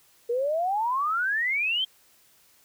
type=exponential sweep; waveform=sine; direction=up; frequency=461.2 to 3218 Hz; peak=-23 dBFS; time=0.29-1.85 s; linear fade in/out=10 ms; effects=white hiss -60 dBFS RMS until 2.64 s